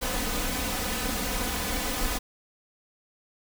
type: noise with comb filter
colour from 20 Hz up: pink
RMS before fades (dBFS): -29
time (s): 0.01-2.19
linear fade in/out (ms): 20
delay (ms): 4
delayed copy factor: +0.8
effects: none